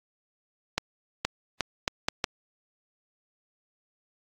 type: accelerating click train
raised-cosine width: 0.2 ms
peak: -7 dBFS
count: 6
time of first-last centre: 0.78-2.242 s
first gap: 470 ms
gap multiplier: 0.76
effects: AAC 64 kbps